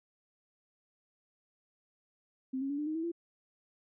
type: tone with pitch steps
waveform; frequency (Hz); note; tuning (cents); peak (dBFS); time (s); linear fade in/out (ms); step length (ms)
sine; 261.6 / 273.2 / 285.3 / 297.9 / 311.1 / 324.9 / 339.3; C4 / C#4 / C#4 / D4 / D#4 / E4 / F4; 0 / -25 / +50 / +25 / 0 / -25 / -50; -32; 2.53-3.118; 10; 84
effects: none

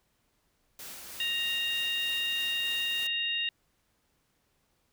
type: noise with tremolo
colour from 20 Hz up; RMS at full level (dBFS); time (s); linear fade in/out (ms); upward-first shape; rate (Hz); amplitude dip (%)
white; -43; 0.79-3.07; 2; sine; 3.2; 25
type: harmonic tone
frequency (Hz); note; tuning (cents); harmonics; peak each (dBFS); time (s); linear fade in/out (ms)
932.3; A#5; 0; 2 / 3 / 4; -37 / -30 / -34; 1.2-3.49; 2
effects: pink hiss -73 dBFS RMS until 4.92 s

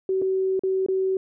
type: tone with dropouts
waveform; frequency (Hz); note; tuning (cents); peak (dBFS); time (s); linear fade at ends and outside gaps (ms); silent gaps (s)
sine; 379.7; F#4; +45; -20; 0.09-1.17; 2; 0.217-0.221 / 0.594-0.635 / 0.863-0.885
effects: none

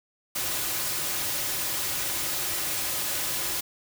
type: noise with comb filter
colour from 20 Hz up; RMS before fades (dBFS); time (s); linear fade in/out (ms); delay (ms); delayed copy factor
white; -29; 0.35-3.61; 10; 4.4; -0.5
effects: none

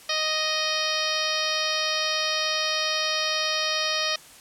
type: harmonic tone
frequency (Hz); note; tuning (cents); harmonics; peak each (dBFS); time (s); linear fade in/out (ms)
622.3; D#5; 0; 1 / 2 / 3 / 4 / 5 / 6 / 7 / 8 / 9; -32 / -32 / -32 / -32 / -32 / -32 / -32 / -32 / -32; 0.09-4.16; 5
effects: white hiss -48 dBFS RMS until 4.4 s + low-pass 11000 Hz 12 dB/octave

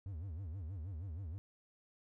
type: tone with vibrato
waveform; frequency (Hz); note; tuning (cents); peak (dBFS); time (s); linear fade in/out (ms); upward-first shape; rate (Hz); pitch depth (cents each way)
triangle; 87.31; F2; 0; -39; 0.06-1.38; 0; sine; 6.3; 260
effects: none

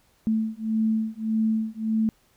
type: beating tone pair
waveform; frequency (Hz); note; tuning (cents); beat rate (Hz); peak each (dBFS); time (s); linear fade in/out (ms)
sine; 219.5 / 221.2; A3 / A3; -4 / +9; 1.7; -25; 0.27-2.09; 0
effects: pink hiss -63 dBFS RMS until 2.36 s

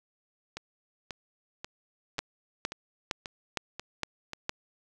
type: two click trains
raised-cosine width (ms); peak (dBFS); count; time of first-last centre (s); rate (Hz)
0.2; -20 / -12; 8 / 6; 0.57-4.333 / 2.19-4.494; 1.86 / 2.17
effects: none

